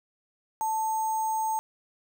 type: tone with sample-and-hold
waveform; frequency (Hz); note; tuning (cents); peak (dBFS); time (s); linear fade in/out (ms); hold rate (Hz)
sine; 880; A5; 0; -25; 0.61-1.59; 0; 7350
effects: none

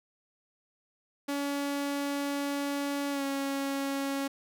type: tone with pitch glide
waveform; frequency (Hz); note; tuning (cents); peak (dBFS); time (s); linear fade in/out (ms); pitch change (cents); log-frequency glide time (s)
sawtooth; 283.1 to 275.8; C#4 to C#4; +37 to -9; -26; 1.28-4.28; 10; -46; 3.11-3.23
effects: none

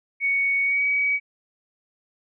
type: tone with pitch glide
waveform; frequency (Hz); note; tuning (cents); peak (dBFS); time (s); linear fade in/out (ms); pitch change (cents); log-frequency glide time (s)
sine; 2228 to 2268; C#7 to C#7; +8 to +39; -19; 0.2-1.2; 50; +31; 0.63-0.84
effects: none

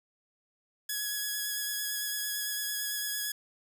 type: tone with vibrato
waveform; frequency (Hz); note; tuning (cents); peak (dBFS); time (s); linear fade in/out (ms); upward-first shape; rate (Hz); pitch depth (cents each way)
5% pulse; 1679; G#6; +18; -21; 0.89-3.32; 5; sine; 8.9; 16
effects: none

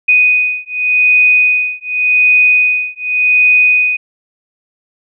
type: beating tone pair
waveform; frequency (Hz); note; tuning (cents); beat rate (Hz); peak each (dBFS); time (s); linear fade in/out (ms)
sine; 2489 / 2489.87; D#7 / D#7; 0 / +1; 0.87; -11; 0.08-3.97; 10
effects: none

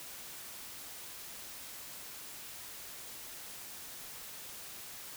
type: silence
effects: white hiss -47 dBFS RMS until 5.16 s

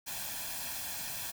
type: noise with comb filter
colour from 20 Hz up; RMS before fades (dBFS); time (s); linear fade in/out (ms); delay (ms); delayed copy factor
white; -39; 0.06-1.32; 20; 1.2; +0.65
effects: none

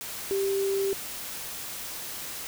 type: tone in noise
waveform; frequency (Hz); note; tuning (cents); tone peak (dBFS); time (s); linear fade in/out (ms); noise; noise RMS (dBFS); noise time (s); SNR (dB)
sine; 392; G4; 0; -24; 0.31-0.93; 0; white; -37; 0.01-2.47; +10
effects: none

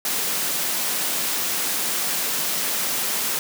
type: high-pass noise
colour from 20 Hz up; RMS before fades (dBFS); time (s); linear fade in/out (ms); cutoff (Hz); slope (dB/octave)
white; -24; 0.05-3.39; 2; 140; 48
effects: none

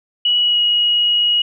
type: tone with pitch glide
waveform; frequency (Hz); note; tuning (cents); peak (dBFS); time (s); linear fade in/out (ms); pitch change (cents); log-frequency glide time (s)
sine; 2928 to 2898; F#7 to F#7; -19 to -37; -12; 0.25-1.42; 5; -18; 0.43-0.59
effects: none

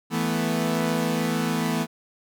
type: chord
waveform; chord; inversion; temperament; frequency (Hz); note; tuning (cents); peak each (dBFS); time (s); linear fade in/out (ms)
sawtooth; E suspended fourth; none; equal; 164.81 / 220 / 246.9; E3 / A3 / B3; 0 / 0 / 0; -23; 0.1-1.87; 50
effects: none

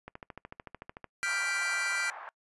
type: click train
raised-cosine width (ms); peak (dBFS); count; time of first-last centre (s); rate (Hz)
0.5; -27; 14; 0.08-1.043; 13.5
type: chord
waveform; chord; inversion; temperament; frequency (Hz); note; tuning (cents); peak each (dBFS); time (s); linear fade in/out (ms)
45% pulse; G dominant seventh; third; equal; 1396.9 / 1568 / 1975.5 / 2349; F6 / G6 / B6 / D7; 0 / 0 / 0 / 0; -35; 1.23-2.1; 0
type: band-pass noise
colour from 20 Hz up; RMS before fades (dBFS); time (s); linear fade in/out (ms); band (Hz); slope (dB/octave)
white; -44; 1.26-2.29; 0; 730 to 1400; 24
effects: noise-tail reverb RT60 0.1 s tail -25 dB re dry + resampled to 24000 Hz

